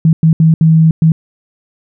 sine tone bursts at uneven times, 160.8 Hz, E3, 43 cents flat, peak -4 dBFS, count 5, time 0.05-0.13 / 0.23-0.33 / 0.4-0.54 / 0.61-0.91 / 1.02-1.12 s, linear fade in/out 2 ms, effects none

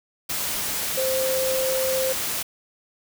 sine tone in noise, 523.3 Hz, C5, in tune, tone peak -22 dBFS, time 0.97-2.13 s, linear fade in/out 10 ms, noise white, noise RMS -27 dBFS, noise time 0.29-2.43 s, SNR +2 dB, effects none

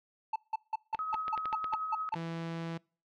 triangle tone bursts, 879 Hz, A5, 2 cents flat, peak -27 dBFS, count 10, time 0.33-2.15 s, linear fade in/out 5 ms, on 29 ms, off 170 ms
clicks, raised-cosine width 0.3 ms, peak -24 dBFS, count 9, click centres 0.947 / 1.143 / 1.281 / 1.377 / 1.456 / 1.528 / 1.643 / 1.736 / 2.14 s
sine tone with tremolo, 1273 Hz, D#6, 39 cents sharp, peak -31 dBFS, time 0.99-2.09 s, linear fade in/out 0 ms, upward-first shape triangle, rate 11 Hz, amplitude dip 40%
sawtooth tone, 165.9 Hz, E3, 11 cents sharp, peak -32 dBFS, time 2.15-2.78 s, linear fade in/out 10 ms
effects noise-tail reverb RT60 0.4 s tail -26 dB re dry + low-pass 4000 Hz 12 dB/octave

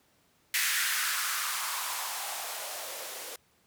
violet noise with band-pass filter sweep, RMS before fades -33 dBFS, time 0.54-3.36 s, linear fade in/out 2 ms, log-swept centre 1900 to 450 Hz, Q 3, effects pink hiss -67 dBFS RMS until 3.66 s + high-pass 80 Hz 12 dB/octave

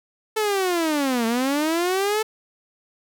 sawtooth linear two-way sweep, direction down then up, 441.1 to 222.5 to 441.1 Hz, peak -16 dBFS, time 0.36-2.23 s, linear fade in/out 10 ms, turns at 1.26 s, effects none

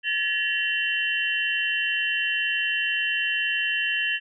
sine tone cluster, 1716 / 1887 / 2739 / 3060 Hz, A6 / A#6 / F7 / G7, -44 / +21 / -34 / -42 cents, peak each -27 / -33 / -26 / -29 dBFS, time 0.03-4.2 s, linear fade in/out 50 ms, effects none

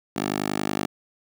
10% pulse tone with high-pass filter, 50.7 Hz, G#1, 41 cents flat, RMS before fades -27 dBFS, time 0.16-0.86 s, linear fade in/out 5 ms, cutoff 270 Hz, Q 1, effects none

